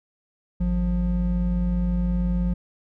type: tone pair together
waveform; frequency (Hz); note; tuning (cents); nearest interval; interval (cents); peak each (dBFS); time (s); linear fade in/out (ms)
triangle; 52.86 / 177.6; G#1 / F3; +31 / +29; octave + major sixth; 2098; -21; 0.6-2.54; 10
effects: none